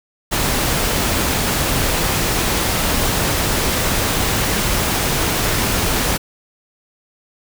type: noise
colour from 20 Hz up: pink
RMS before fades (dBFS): -18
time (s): 0.31-6.18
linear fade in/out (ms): 20
effects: none